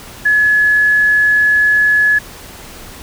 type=tone; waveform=sine; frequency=1701 Hz; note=G#6; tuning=41 cents sharp; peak=-8 dBFS; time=0.25-2.19 s; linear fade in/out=10 ms; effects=pink hiss -34 dBFS RMS until 3.02 s